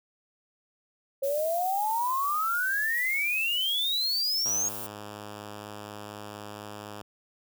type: exponential sweep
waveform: sine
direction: up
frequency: 537 to 6645 Hz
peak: -25 dBFS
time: 1.22-4.69 s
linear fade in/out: 10 ms
type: noise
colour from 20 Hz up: violet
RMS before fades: -38 dBFS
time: 1.23-4.87 s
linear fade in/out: 10 ms
type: tone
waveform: 5% pulse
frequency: 104.2 Hz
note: G#2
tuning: 6 cents sharp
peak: -28 dBFS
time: 4.45-7.02 s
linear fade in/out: 5 ms
effects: none